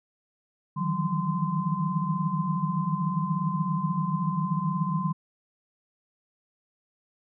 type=tone cluster; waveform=sine; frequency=153 / 160.4 / 173.7 / 190.2 / 1033 Hz; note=D#3 / E3 / F3 / F#3 / C6; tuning=-29 / -47 / -9 / +48 / -22 cents; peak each=-31 dBFS; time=0.76-5.13 s; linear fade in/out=20 ms; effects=none